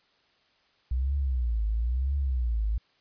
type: tone with vibrato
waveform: sine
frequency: 61 Hz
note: B1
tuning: 21 cents flat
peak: -24 dBFS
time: 0.91-2.78 s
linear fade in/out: 5 ms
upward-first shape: triangle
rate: 1 Hz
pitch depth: 270 cents each way
effects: white hiss -66 dBFS RMS until 3 s + resampled to 11025 Hz